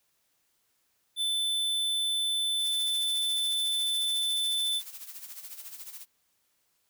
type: tone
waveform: square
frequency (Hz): 3520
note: A7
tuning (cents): 0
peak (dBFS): -27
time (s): 1.16-4.82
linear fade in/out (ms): 50
type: noise with tremolo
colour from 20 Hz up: blue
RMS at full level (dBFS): -41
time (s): 2.58-6.06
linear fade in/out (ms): 50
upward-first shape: sine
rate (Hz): 14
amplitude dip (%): 65
effects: white hiss -73 dBFS RMS until 6.89 s